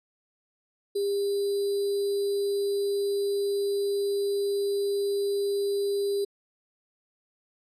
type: tone with sample-and-hold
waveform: sine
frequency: 401 Hz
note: G4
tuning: 39 cents sharp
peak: -24 dBFS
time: 0.95-6.25 s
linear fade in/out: 10 ms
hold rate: 4410 Hz
effects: resampled to 32000 Hz